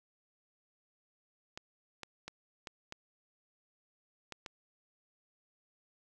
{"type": "clicks", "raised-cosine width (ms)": 0.2, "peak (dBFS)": -25, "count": 7, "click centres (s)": [1.575, 2.033, 2.28, 2.672, 2.924, 4.323, 4.462], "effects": []}